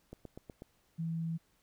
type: click train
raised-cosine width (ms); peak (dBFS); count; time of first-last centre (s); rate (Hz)
2; -32; 5; 0.13-0.621; 8.15
type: tone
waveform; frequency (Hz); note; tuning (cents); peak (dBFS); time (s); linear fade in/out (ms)
sine; 164.4; E3; -4; -33; 0.98-1.38; 20
effects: pink hiss -72 dBFS RMS until 1.62 s